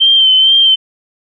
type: tone with vibrato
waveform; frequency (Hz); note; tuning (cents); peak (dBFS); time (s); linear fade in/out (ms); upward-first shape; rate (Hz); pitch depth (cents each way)
sine; 3115; G7; -12; -5; 0-0.76; 20; sine; 2.2; 36
effects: none